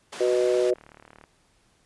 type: band-pass noise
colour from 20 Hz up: pink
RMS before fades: -39 dBFS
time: 0.12-0.71 s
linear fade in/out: 10 ms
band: 400 to 8400 Hz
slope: 12 dB/octave
type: chord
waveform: sine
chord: B major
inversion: second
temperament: just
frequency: 370.4 / 493.9 / 617.4 Hz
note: F#4 / B4 / D#5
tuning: +2 / 0 / -14 cents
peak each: -22 / -24 / -26 dBFS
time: 0.2-0.74 s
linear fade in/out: 10 ms
type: click train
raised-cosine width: 0.5 ms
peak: -32 dBFS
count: 35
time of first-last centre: 0.33-1.239 s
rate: 37.4 Hz
effects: pink hiss -64 dBFS RMS until 1.85 s + resampled to 24000 Hz